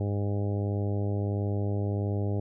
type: harmonic tone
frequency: 101.5 Hz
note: G#2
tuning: 39 cents flat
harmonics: 1 / 2 / 3 / 4 / 5 / 6 / 7 / 8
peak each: -27 / -36 / -37 / -37 / -41 / -42 / -47 / -48 dBFS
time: 0-2.4 s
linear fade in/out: 5 ms
effects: none